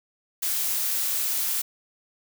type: noise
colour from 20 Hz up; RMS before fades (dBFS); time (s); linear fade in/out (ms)
blue; -26; 0.42-1.62; 10
effects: none